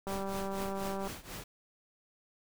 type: click train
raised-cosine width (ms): 1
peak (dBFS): -25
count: 197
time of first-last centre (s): 0.07-1.075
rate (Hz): 195
type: noise with tremolo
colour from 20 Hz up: pink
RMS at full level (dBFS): -41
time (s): 0.07-1.44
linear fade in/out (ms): 5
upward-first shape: triangle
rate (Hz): 4.1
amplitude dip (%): 90
effects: none